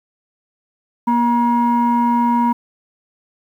sine tone pair together, 238.1 / 953 Hz, A#3 / A#5, +37 / +38 cents, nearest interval 2 octaves, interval 2401 cents, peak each -14 / -14 dBFS, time 1.07-2.53 s, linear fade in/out 10 ms, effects tanh soft clip ceiling -8 dBFS + 8-bit

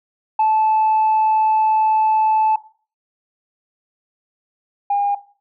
sine tone pair in turn, 871 / 809.8 Hz, A5 / G#5, -18 / -44 cents, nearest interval minor second, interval 126 cents, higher first, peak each -11 / -14 dBFS, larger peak first, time 0.39-2.56 / 4.9-5.15 s, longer first, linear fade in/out 5 ms, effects noise-tail reverb RT60 0.4 s tail -17 dB re dry + tanh soft clip ceiling -10 dBFS

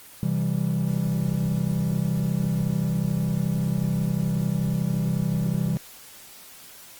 triangle chord, C major, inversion none, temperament equal, 130.81 / 164.81 / 196 Hz, C3 / E3 / G3, 0 / 0 / 0 cents, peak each -25 / -23 / -25 dBFS, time 0.23-5.77 s, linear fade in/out 0 ms, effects white hiss -46 dBFS RMS until 6.99 s + Opus 24 kbps

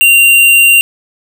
square tone, 2771 Hz, F7, 14 cents flat, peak -4 dBFS, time 0.01-0.81 s, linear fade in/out 0 ms, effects none

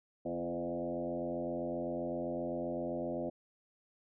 sine tone with frequency modulation, 427.9 Hz, A4, 48 cents flat, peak -34 dBFS, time 0.25-3.3 s, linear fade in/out 10 ms, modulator 87.7 Hz, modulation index 2.7, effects none

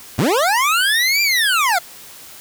25% pulse linear two-way sweep, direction up then down, 85.4 to 2399 to 660 Hz, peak -10 dBFS, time 0.18-1.79 s, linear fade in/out 10 ms, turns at 1.22 s, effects white hiss -39 dBFS RMS until 2.4 s

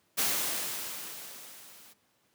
white noise with level ramp, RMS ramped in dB -27 to -55 dBFS, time 0.17-1.94 s, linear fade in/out 20 ms, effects pink hiss -70 dBFS RMS until 2.34 s + high-pass 150 Hz 12 dB/octave

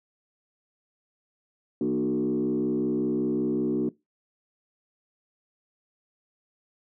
sine tone with frequency modulation, 300.4 Hz, D4, 39 cents sharp, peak -22 dBFS, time 1.81-3.89 s, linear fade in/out 2 ms, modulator 65.3 Hz, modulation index 1.4, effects noise-tail reverb RT60 0.2 s tail -21 dB re dry + tanh soft clip ceiling -18 dBFS

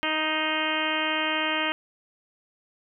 harmonic tone with a mistuned harmonic, 312 Hz, D#4, 5 cents sharp, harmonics 1 / 2 / 3 / 4 / 5 / 6 / 7 / 8 / 9 / 10, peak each -33 / -33 / -33 / -33 / -33 / -33 / -33 / -33 / -33 / -33 dBFS, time 0.03-1.72 s, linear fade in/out 0 ms, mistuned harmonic 7, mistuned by -22 cents, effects none

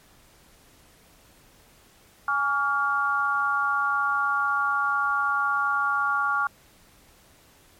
sine tone cluster, 831 / 1138 / 1402 Hz, G#5 / C#6 / F6, +1 / +45 / +6 cents, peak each -30 / -25 / -24 dBFS, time 2.28-6.47 s, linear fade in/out 2 ms, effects pink hiss -56 dBFS RMS until 7.79 s + MP3 64 kbps

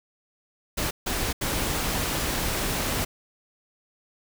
pink noise bursts at uneven times, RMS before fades -27 dBFS, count 3, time 0.77-0.91 / 1.06-1.33 / 1.41-3.05 s, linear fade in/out 10 ms, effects none

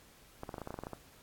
clicks, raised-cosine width 1 ms, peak -26 dBFS, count 12, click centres 0.434 / 0.492 / 0.542 / 0.582 / 0.617 / 0.674 / 0.706 / 0.742 / 0.789 / 0.836 / 0.869 / 0.933 s, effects pink hiss -60 dBFS RMS until 1.22 s + AAC 64 kbps

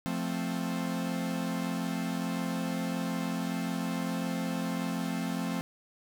45% pulse chord, F major, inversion none, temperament equal, 174.61 / 220 / 261.6 Hz, F3 / A3 / C4, 0 / 0 / 0 cents, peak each -34 / -36 / -35 dBFS, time 0.06-5.61 s, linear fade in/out 0 ms, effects none

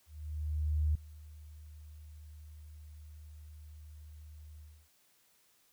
sine tone with ADSR envelope, 76 Hz, D#2, 40 cents flat, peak -26 dBFS, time 0.06-4.89 s, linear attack 890 ms, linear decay 4 ms, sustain -22 dB, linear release 290 ms, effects white hiss -69 dBFS RMS until 5.72 s

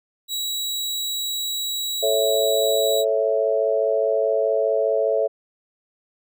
sawtooth tone, 3886 Hz, B7, 29 cents flat, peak -21 dBFS, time 0.28-3.05 s, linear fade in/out 50 ms
sine chord, A major, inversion none, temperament equal, 440 / 554.4 / 659.3 Hz, A4 / C#5 / E5, 0 / 0 / 0 cents, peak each -22 dBFS, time 2.02-5.28 s, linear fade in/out 20 ms
effects none

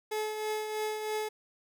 30% pulse tone with tremolo, 429.3 Hz, A4, 43 cents flat, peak -27 dBFS, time 0.11-1.29 s, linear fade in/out 10 ms, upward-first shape triangle, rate 3.1 Hz, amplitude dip 50%, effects none

